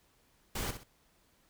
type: noise with echo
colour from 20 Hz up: pink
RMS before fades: -36 dBFS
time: 0.55-0.71 s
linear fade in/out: 5 ms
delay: 63 ms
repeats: 2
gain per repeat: -9 dB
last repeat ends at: 0.836 s
effects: pink hiss -69 dBFS RMS until 1.49 s